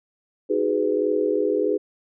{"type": "chord", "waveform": "sine", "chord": "G# minor seventh", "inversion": "second", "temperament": "just", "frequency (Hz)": [311.5, 373.8, 415.3, 498.4], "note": ["D#4", "F#4", "G#4", "B4"], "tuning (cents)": [2, 18, 0, 16], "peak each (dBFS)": [-26, -27, -22, -25], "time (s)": [0.49, 1.78], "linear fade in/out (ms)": 20, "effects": []}